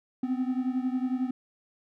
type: beating tone pair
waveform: triangle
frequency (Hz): 252.3 / 263.3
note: B3 / C4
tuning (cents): +37 / +11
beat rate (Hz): 11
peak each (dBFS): -26 / -29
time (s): 0.23-1.31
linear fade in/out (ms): 5
effects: none